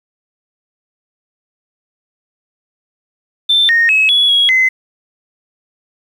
sine tone with pitch steps, 3554 / 1852 / 2571 / 3384 / 3319 / 2048 Hz, A7 / A#6 / E7 / G#7 / G#7 / C7, +17 / -12 / -44 / +32 / -2 / -38 cents, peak -7 dBFS, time 3.49-4.69 s, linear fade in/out 10 ms, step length 200 ms, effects tanh soft clip ceiling -3 dBFS + 7-bit

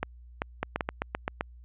two click trains, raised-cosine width 0.5 ms, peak -13 / -13 dBFS, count 7 / 3, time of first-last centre 0.63-1.409 / 0.03-0.808 s, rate 7.7 / 2.57 Hz, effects added 60 Hz sine -47 dBFS peak until 1.64 s + resampled to 8000 Hz

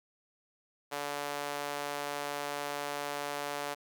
sawtooth tone with high-pass filter, 144.4 Hz, D3, 29 cents flat, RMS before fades -37 dBFS, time 0.91-3.75 s, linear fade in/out 20 ms, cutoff 620 Hz, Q 1.2, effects none

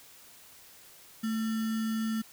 sine tone with sample-and-hold, 221.5 Hz, A3, 12 cents sharp, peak -28 dBFS, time 1.23-2.22 s, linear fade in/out 10 ms, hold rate 1575 Hz, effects white hiss -54 dBFS RMS until 2.32 s

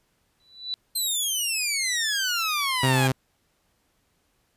sine tone with exponential growth, 3969 Hz, B7, 8 cents sharp, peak -24 dBFS, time 0.4-0.74 s, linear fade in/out 0 ms, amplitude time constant 72 ms
15% pulse exponential sweep, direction down, 4174 to 799 Hz, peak -17 dBFS, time 0.95-3.08 s, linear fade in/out 10 ms
sawtooth tone, 130.81 Hz, C3, in tune, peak -16 dBFS, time 2.83-3.12 s, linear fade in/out 5 ms
effects pink hiss -69 dBFS RMS until 4.56 s + resampled to 32000 Hz

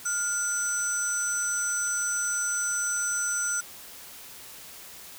sine tone cluster, 1414 / 6010 / 8000 Hz, F6 / F#8 / B8, +21 / +26 / +21 cents, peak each -30 dBFS, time 0.05-3.61 s, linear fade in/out 10 ms, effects white hiss -45 dBFS RMS until 5.18 s

